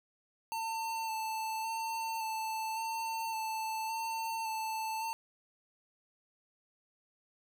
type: tone with vibrato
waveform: square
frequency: 892 Hz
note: A5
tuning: 23 cents sharp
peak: -35 dBFS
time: 0.52-5.13 s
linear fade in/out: 0 ms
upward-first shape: square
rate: 0.89 Hz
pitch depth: 17 cents each way
effects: none